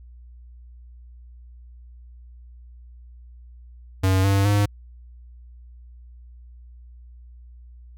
square tone with pitch steps, 94.6 / 98.39 / 102.33 Hz, F#2 / G2 / G#2, +39 / +7 / -25 cents, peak -17 dBFS, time 4.03-4.66 s, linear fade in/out 10 ms, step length 210 ms, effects added 60 Hz sine -42 dBFS peak until 7.97 s

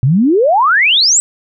sine exponential sweep, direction up, 118.9 to 8160 Hz, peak -7 dBFS, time 0.03-1.2 s, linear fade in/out 0 ms, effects none

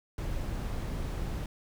brown noise, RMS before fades -34 dBFS, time 0.18-1.46 s, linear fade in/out 2 ms, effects none

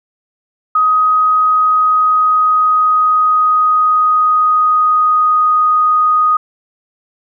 sine tone with pitch glide, 1257 to 1243.3 Hz, D#6 to D#6, +17 to -2 cents, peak -8 dBFS, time 0.75-6.37 s, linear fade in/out 5 ms, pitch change -19 cents, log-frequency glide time 1.42-5.56 s, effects none

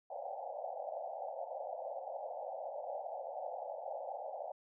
pink band-pass noise, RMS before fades -43 dBFS, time 0.1-4.52 s, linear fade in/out 5 ms, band 530 to 830 Hz, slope 96 dB/octave, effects none

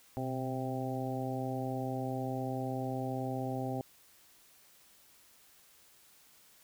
harmonic tone with a mistuned harmonic, 130.81 Hz, C3, in tune, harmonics 1 / 2 / 3 / 4 / 5 / 6, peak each -38 / -38 / -43 / -43 / -43 / -41 dBFS, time 0.17-3.81 s, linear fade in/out 0 ms, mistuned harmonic 1, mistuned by -63 cents, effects white hiss -62 dBFS RMS until 6.63 s

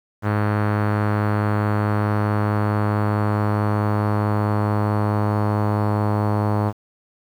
sawtooth tone with low-pass filter sweep, 104.6 Hz, G#2, 13 cents sharp, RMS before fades -20 dBFS, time 0.22-6.73 s, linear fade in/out 50 ms, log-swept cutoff 1500 to 1000 Hz, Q 1.9, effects 8-bit

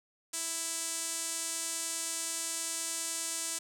sawtooth tone with band-pass filter, 329.6 Hz, E4, in tune, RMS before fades -36 dBFS, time 0.33-3.59 s, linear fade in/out 10 ms, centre 8100 Hz, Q 2.4, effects none

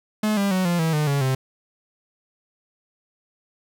45% pulse tone with pitch steps, 213.7 / 199.39 / 186.04 / 173.58 / 161.95 / 151.11 / 140.99 / 131.55 Hz, G#3 / G3 / F#3 / F3 / E3 / D3 / C#3 / C3, +50 / +30 / +10 / -10 / -30 / +50 / +30 / +10 cents, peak -19 dBFS, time 0.23-1.35 s, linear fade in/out 5 ms, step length 140 ms, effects none

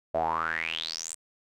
sawtooth tone with band-pass filter sweep, 81.3 Hz, E2, 23 cents flat, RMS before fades -31 dBFS, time 0.14-1.15 s, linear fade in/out 10 ms, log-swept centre 610 to 8600 Hz, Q 9.4, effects none

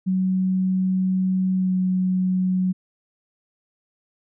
sine tone with pitch glide, 186.9 to 184.97 Hz, F#3 to F#3, +18 to 0 cents, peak -18 dBFS, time 0.06-2.73 s, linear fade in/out 20 ms, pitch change -18 cents, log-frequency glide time 1.55-1.74 s, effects none

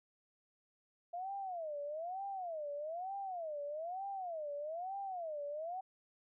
sine tone with vibrato, 676 Hz, E5, 43 cents sharp, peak -39 dBFS, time 1.13-5.81 s, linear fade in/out 10 ms, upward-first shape sine, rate 1.1 Hz, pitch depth 280 cents each way, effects none

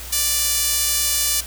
sawtooth tone with high-pass filter, 587.3 Hz, D5, in tune, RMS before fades -20 dBFS, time 0.12-1.41 s, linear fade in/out 10 ms, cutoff 5700 Hz, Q 0.64, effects added 60 Hz sine -35 dBFS peak until 1.46 s + white hiss -35 dBFS RMS until 1.46 s

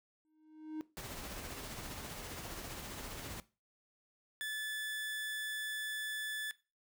triangle tone with exponential growth, 311.1 Hz, D#4, in tune, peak -34 dBFS, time 0.25-0.81 s, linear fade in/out 0 ms, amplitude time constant 120 ms
pink noise with tremolo, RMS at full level -44 dBFS, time 0.97-3.4 s, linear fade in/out 0 ms, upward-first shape sine, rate 15 Hz, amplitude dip 30%
30% pulse tone, 1735 Hz, A6, 25 cents flat, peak -35 dBFS, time 4.41-6.51 s, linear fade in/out 0 ms
effects noise-tail reverb RT60 0.3 s tail -18 dB re dry

